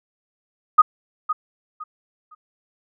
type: tone with echo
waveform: sine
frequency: 1244.5 Hz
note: D#6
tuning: in tune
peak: -6 dBFS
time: 0.78-0.82 s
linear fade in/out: 10 ms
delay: 510 ms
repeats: 3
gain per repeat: -12 dB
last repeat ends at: 2.35 s
effects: none

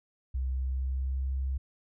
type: tone with pitch glide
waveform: sine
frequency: 64.7 to 66.37 Hz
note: C2 to C2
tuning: -19 to +25 cents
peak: -28 dBFS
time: 0.34-1.58 s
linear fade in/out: 10 ms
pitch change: +44 cents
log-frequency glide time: 0.46-1.32 s
effects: none

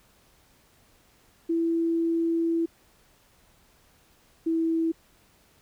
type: tone pair in turn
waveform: sine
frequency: 332.1 / 327.1 Hz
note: E4 / E4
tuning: +13 / -13 cents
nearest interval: unison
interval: 26 cents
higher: first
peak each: -22 dBFS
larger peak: neither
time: 1.49-2.66 / 4.46-4.92 s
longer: first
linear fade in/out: 10 ms
effects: pink hiss -61 dBFS RMS until 5.61 s

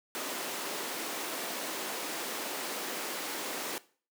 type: high-pass noise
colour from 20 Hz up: pink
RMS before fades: -37 dBFS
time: 0.15-3.78 s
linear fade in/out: 0 ms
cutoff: 270 Hz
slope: 24 dB/octave
effects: noise-tail reverb RT60 0.4 s tail -18 dB re dry

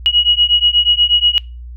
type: beating tone pair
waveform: sine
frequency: 2900 / 2908.3 Hz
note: F#7 / F#7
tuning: -35 / -30 cents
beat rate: 8.3 Hz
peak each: -13 dBFS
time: 0.06-1.38 s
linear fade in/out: 0 ms
effects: noise-tail reverb RT60 0.3 s tail -24 dB re dry + added 60 Hz sine -28 dBFS peak until 1.76 s

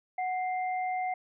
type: tone pair together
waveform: sine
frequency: 740 / 2093 Hz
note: F#5 / C7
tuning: 0 / 0 cents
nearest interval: octave + tritone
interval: 1800 cents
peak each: -29 / -39 dBFS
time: 0.18-1.14 s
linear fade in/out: 5 ms
effects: none

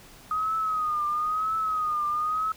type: tone with vibrato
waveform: sine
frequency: 1249 Hz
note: D#6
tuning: 6 cents sharp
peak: -24 dBFS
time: 0.31-2.52 s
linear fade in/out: 2 ms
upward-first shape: triangle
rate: 1 Hz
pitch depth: 86 cents each way
effects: pink hiss -50 dBFS RMS until 2.56 s

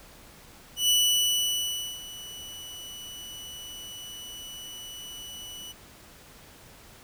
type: tone with ADSR envelope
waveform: sawtooth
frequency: 2960 Hz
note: F#7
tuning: in tune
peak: -16 dBFS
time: 0.76-5.73 s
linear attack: 130 ms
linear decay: 1100 ms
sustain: -20 dB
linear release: 21 ms
effects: pink hiss -51 dBFS RMS until 7.03 s

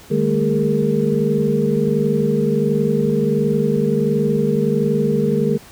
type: tone cluster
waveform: sine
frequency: 152.3 / 203.1 / 224.5 / 408.5 / 460.4 Hz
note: D#3 / G#3 / A3 / G#4 / A#4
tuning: -37 / -38 / +35 / -29 / -22 cents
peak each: -21 dBFS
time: 0.1-5.58 s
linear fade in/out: 20 ms
effects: pink hiss -43 dBFS RMS until 5.71 s

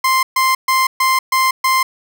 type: tone bursts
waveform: 30% pulse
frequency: 1046.5 Hz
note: C6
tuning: in tune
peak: -9 dBFS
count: 6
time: 0.04-1.83 s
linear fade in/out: 5 ms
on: 190 ms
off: 130 ms
effects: none

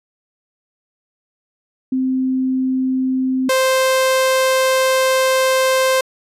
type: tone pair in turn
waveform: sine / sawtooth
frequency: 260 / 523 Hz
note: C4 / C5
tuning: -11 / -1 cents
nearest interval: octave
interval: 1210 cents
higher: second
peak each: -15 / -9 dBFS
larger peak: second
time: 1.92-3.49 / 3.49-6.01 s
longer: second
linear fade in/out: 5 ms
effects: resampled to 32000 Hz

